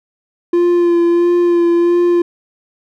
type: tone with vibrato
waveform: triangle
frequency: 345.9 Hz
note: F4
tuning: 17 cents flat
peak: -7 dBFS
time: 0.53-2.22 s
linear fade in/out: 5 ms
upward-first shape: sine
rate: 1.5 Hz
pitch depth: 20 cents each way
effects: none